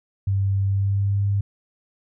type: tone with pitch glide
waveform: sine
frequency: 98 to 100.23 Hz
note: G2 to G2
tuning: 0 to +39 cents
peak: -18 dBFS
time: 0.27-1.41 s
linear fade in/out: 5 ms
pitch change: +39 cents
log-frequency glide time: 0.67-1.17 s
effects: none